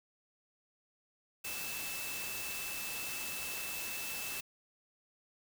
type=tone in noise; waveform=sine; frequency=2637 Hz; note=E7; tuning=in tune; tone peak=-43 dBFS; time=1.44-4.41 s; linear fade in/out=10 ms; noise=white; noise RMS=-41 dBFS; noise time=1.44-4.41 s; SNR=-5 dB; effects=none